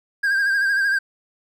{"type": "tone with vibrato", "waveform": "triangle", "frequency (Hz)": 1601, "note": "G6", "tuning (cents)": 36, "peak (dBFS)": -15, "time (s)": [0.23, 0.99], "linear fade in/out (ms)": 10, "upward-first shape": "sine", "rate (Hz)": 13, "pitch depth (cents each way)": 51, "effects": []}